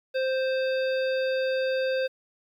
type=harmonic tone; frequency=523.3 Hz; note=C5; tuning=in tune; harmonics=1 / 3 / 5 / 7 / 9; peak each=-24 / -34 / -38 / -41 / -43 dBFS; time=0.14-2.08 s; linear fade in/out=20 ms; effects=10-bit